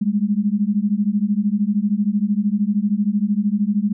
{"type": "beating tone pair", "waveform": "sine", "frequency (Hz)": [199.7, 212.7], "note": ["G3", "G#3"], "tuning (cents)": [32, 42], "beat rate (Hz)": 13, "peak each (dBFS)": -19, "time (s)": [0.01, 3.93], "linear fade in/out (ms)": 10, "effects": []}